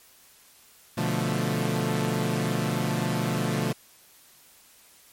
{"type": "chord", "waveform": "sawtooth", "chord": "B half-diminished seventh", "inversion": "none", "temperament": "equal", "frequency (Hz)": [123.47, 146.83, 174.61, 220], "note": ["B2", "D3", "F3", "A3"], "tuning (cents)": [0, 0, 0, 0], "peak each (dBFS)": -26, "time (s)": [0.97, 3.73], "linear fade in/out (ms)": 10, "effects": ["white hiss -55 dBFS RMS until 5.12 s", "MP3 64 kbps"]}